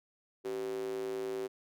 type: tone with high-pass filter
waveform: square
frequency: 55 Hz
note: A1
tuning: in tune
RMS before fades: -37 dBFS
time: 0.44-1.48 s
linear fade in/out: 20 ms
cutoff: 380 Hz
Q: 6.7
effects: none